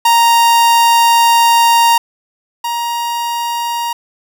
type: tone pair in turn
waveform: 45% pulse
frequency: 932.3 / 942 Hz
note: A#5 / A#5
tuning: 0 / +18 cents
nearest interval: unison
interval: 18 cents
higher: second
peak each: -7 / -16 dBFS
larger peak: first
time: 0.05-1.98 / 2.64-3.93 s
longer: first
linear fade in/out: 5 ms
effects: 8-bit